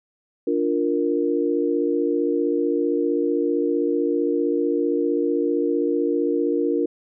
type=chord; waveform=sine; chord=Bb major; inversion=first; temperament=equal; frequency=293.7 / 349.2 / 466.2 Hz; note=D4 / F4 / Bb4; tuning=0 / 0 / 0 cents; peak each=-23 dBFS; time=0.47-6.86 s; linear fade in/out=5 ms; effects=none